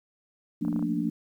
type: chord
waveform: sine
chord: Bb major seventh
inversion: second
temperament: equal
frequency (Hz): 174.61 / 220 / 233.1 / 293.7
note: F3 / A3 / Bb3 / D4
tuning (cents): 0 / 0 / 0 / 0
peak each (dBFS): -31 / -33 / -31 / -29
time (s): 0.61-1.1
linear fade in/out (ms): 10
type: clicks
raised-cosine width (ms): 1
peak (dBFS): -28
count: 6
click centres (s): 0.65 / 0.682 / 0.728 / 0.762 / 0.793 / 0.826
effects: 10-bit